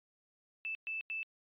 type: tone bursts at uneven times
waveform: sine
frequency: 2637 Hz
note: E7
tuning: in tune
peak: -36 dBFS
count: 3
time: 0.65-0.75 / 0.87-1.01 / 1.1-1.23 s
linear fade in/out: 0 ms
effects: resampled to 8000 Hz